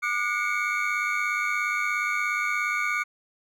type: tone cluster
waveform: triangle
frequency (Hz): 1202 / 1453 / 2178 / 2275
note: D6 / F#6 / C#7 / C#7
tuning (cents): +40 / -32 / -31 / +44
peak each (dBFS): -28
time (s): 0.02-3.04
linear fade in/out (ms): 20
effects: none